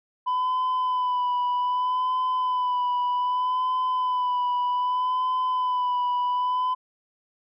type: tone with vibrato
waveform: sine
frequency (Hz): 1000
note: B5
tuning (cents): +21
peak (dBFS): -19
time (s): 0.26-6.75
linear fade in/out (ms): 20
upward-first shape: sine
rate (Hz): 0.64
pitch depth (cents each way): 27
effects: tanh soft clip ceiling -21 dBFS